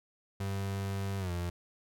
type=tone with pitch glide; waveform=35% pulse; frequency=98 to 87.31 Hz; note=G2 to F2; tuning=0 to 0 cents; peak=-31 dBFS; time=0.4-1.5 s; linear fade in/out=5 ms; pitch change=-200 cents; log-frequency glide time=1.19-1.31 s; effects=none